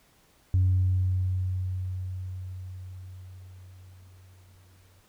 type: tone with exponential decay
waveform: sine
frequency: 92.5 Hz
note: F#2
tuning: in tune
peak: -17 dBFS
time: 0.54-5.01 s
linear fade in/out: 0 ms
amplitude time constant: 970 ms
effects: tanh soft clip ceiling -16 dBFS + pink hiss -62 dBFS RMS until 5.08 s